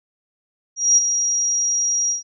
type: tone with ADSR envelope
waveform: sine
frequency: 5710 Hz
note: F8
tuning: 37 cents sharp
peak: -9 dBFS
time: 0.76-2.23 s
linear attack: 210 ms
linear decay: 23 ms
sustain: -8 dB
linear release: 130 ms
effects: none